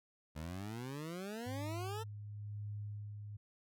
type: exponential sweep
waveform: 20% pulse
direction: up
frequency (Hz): 74.6 to 457.6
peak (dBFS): -37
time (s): 0.35-2.04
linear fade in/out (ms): 20
type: tone with tremolo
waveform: sine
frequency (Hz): 103.83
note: G#2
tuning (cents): 0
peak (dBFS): -40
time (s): 1.46-3.37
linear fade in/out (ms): 10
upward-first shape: sine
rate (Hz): 0.99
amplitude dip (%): 40
effects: none